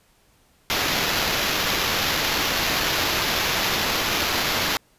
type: noise with sample-and-hold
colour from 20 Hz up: violet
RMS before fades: -23 dBFS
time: 0.7-4.77 s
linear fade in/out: 0 ms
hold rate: 8820 Hz
effects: pink hiss -60 dBFS RMS until 4.98 s + resampled to 32000 Hz